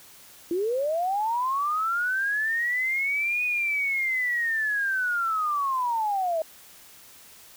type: linear two-way sweep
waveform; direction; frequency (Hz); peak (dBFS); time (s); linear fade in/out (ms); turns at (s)
sine; up then down; 328.8 to 2489 to 625; -23; 0.51-6.42; 2; 3.44
effects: white hiss -50 dBFS RMS until 7.56 s